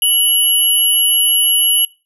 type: tone pair together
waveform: sine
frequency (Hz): 2960 / 11253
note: F#7 / F9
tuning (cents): 0 / +12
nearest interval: octave + major seventh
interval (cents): 2312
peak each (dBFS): -13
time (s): 0.02-1.85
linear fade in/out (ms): 2
effects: noise-tail reverb RT60 0.3 s tail -22 dB re dry